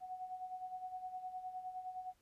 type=tone with tremolo; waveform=sine; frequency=740 Hz; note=F#5; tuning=in tune; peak=-40 dBFS; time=0-2.14 s; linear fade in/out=50 ms; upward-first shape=sine; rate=9.7 Hz; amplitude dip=65%; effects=pink hiss -75 dBFS RMS until 2.21 s + resampled to 32000 Hz